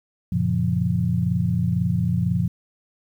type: chord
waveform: sine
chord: Gb major seventh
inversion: none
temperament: equal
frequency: 92.5 / 116.54 / 138.59 / 174.61 Hz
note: Gb2 / Bb2 / Db3 / F3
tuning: 0 / 0 / 0 / 0 cents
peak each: -26 / -24 / -27 / -22 dBFS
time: 0.32-2.48 s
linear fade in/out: 5 ms
effects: 9-bit